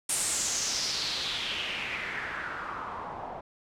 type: noise with low-pass filter sweep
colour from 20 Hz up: white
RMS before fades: -33 dBFS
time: 0.09-3.41 s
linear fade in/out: 5 ms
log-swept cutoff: 9300 to 750 Hz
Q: 3.6
effects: none